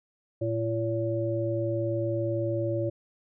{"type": "harmonic tone", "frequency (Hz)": 113.6, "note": "A#2", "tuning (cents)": -44, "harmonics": [1, 3, 5], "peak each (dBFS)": [-30, -30, -30], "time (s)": [0.41, 2.9], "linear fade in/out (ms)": 10, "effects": []}